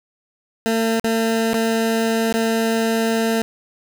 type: tone with dropouts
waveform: 20% pulse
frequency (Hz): 225.7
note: A3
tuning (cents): +44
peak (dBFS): -12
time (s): 0.66-3.42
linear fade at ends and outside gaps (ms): 0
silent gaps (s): 0.997-1.042 / 1.533-1.542 / 2.326-2.34
effects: none